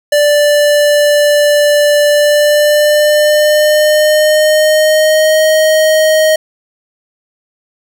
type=tone with pitch glide; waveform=square; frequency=587.3 to 625.8 Hz; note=D5 to D#5; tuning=0 to +10 cents; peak=-7 dBFS; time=0.12-6.36 s; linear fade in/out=5 ms; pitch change=+110 cents; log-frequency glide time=2.08-5.42 s; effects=none